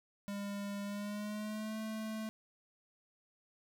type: tone with pitch glide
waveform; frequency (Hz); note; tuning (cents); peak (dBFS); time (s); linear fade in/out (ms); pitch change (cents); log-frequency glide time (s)
square; 201.6 to 218.6; G3 to A3; +49 to -11; -39; 0.28-2.29; 0; +140; 0.83-1.78
effects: none